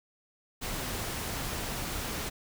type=noise; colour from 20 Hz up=pink; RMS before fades=-35 dBFS; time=0.61-2.3 s; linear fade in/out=20 ms; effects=none